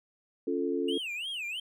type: chord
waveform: sine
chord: Db augmented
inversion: none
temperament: equal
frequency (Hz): 277.2 / 349.2 / 440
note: Db4 / F4 / A4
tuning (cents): 0 / 0 / 0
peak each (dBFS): -32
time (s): 0.47-0.98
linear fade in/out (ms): 5
type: tone with vibrato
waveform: triangle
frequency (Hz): 2789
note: F7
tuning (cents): -3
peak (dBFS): -32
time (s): 0.88-1.6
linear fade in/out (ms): 5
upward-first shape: sine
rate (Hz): 3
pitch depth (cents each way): 280
effects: none